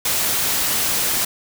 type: noise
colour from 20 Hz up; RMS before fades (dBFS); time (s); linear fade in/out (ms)
white; -20; 0.05-1.25; 5
effects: none